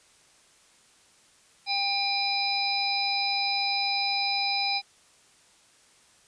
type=harmonic tone with a mistuned harmonic; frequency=800 Hz; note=G5; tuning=35 cents sharp; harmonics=1 / 3 / 5 / 6; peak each=-30 / -30 / -30 / -30 dBFS; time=1.66-4.82 s; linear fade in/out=50 ms; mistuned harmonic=6; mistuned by=+72 cents; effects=white hiss -59 dBFS RMS until 6.27 s + resampled to 22050 Hz

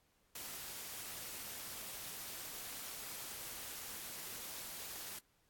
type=noise with amplitude modulation; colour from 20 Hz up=white; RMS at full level=-45 dBFS; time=0.35-5.19 s; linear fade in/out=5 ms; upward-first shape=sine; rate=239 Hz; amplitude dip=40%; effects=pink hiss -75 dBFS RMS until 5.49 s + AAC 64 kbps

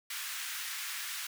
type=high-pass noise; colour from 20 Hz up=pink; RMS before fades=-39 dBFS; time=0.1-1.27 s; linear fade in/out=5 ms; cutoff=1400 Hz; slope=24 dB/octave; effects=none

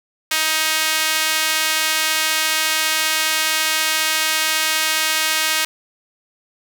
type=tone with high-pass filter; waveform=sawtooth; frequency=314.7 Hz; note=D#4; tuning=20 cents sharp; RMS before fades=-19 dBFS; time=0.31-5.65 s; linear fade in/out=5 ms; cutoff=2000 Hz; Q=0.83; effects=none

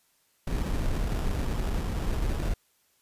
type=noise with sample-and-hold; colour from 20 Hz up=brown; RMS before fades=-28 dBFS; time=0.47-2.54 s; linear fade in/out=5 ms; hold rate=2100 Hz; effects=white hiss -68 dBFS RMS until 3.01 s + resampled to 32000 Hz

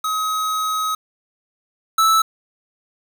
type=tone pair in turn; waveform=square; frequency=1270 / 1311.8 Hz; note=D#6 / E6; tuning=+35 / -9 cents; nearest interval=minor second; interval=56 cents; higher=second; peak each=-20 / -13 dBFS; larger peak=second; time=0.04-0.95 / 1.98-2.22 s; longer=first; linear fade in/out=5 ms; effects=7-bit

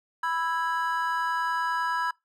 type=chord; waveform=triangle; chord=E major; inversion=second; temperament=just; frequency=988.9 / 1318.5 / 1648.1 Hz; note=B5 / E6 / G#6; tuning=+2 / 0 / -14 cents; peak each=-26 / -30 / -29 dBFS; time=0.23-2.11 s; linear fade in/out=5 ms; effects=noise-tail reverb RT60 0.2 s tail -24 dB re dry

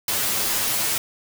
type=noise with comb filter; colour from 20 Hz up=white; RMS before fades=-23 dBFS; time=0.08-0.98 s; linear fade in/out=2 ms; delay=8.9 ms; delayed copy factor=+0.85; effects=none

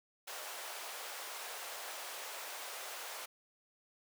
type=high-pass noise; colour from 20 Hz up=pink; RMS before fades=-45 dBFS; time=0.27-3.26 s; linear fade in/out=10 ms; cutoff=540 Hz; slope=24 dB/octave; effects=none

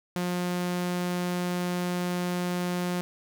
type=tone; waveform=sawtooth; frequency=178 Hz; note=F3; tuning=33 cents sharp; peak=-23 dBFS; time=0.16-3.01 s; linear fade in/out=0 ms; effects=none

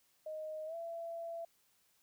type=tone with pitch glide; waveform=sine; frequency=622.3 to 670.8 Hz; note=D#5 to E5; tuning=0 to +30 cents; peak=-40 dBFS; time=0.26-1.45 s; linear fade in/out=5 ms; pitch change=+130 cents; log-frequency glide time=0.66-0.75 s; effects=white hiss -73 dBFS RMS until 2.02 s

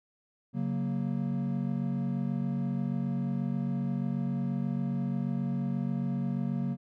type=chord; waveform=triangle; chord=F# major; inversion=second; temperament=equal; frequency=138.59 / 185 / 233.1 Hz; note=C#3 / F#3 / A#3; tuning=0 / 0 / 0 cents; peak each=-31 dBFS; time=0.53-6.77 s; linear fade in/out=50 ms; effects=none

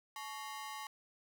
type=ring-modulated tone; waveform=sawtooth; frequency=987.8 Hz; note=B5; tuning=in tune; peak=-36 dBFS; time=0.16-0.87 s; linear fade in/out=2 ms; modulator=127 Hz; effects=none

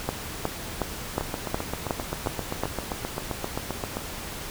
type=two click trains; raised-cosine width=1 ms; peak=-10 / -14 dBFS; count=8 / 22; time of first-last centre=0.09-2.635 / 1.21-3.97 s; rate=2.75 / 7.61 Hz; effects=pink hiss -36 dBFS RMS until 4.5 s

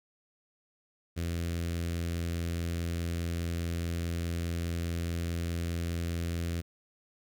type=tone with notch filter; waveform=sawtooth; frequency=84.8 Hz; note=E2; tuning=50 cents sharp; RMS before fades=-33 dBFS; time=1.16-6.62 s; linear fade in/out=20 ms; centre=900 Hz; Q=0.8; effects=11-bit

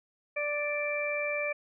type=harmonic tone; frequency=587.3 Hz; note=D5; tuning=in tune; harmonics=1 / 2 / 3 / 4; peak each=-32 / -42 / -40 / -32 dBFS; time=0.36-1.53 s; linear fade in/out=10 ms; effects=none

